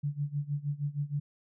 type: tone with tremolo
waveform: sine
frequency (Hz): 144.8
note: D3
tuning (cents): -24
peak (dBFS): -27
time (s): 0.03-1.2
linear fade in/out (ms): 10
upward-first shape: sine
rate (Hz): 6.4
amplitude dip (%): 90
effects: none